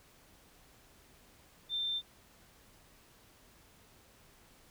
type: tone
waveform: sine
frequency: 3577 Hz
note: A7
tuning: 28 cents sharp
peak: -32 dBFS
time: 1.69-2.02 s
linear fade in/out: 50 ms
effects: pink hiss -62 dBFS RMS until 4.7 s